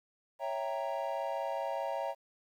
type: chord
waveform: triangle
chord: C# diminished seventh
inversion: none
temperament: equal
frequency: 554.4 / 659.3 / 784 / 932.3 Hz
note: C#5 / E5 / G5 / Bb5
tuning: 0 / 0 / 0 / 0 cents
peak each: -36 / -36 / -38 / -37 dBFS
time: 0.39-2.15 s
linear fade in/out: 50 ms
effects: 11-bit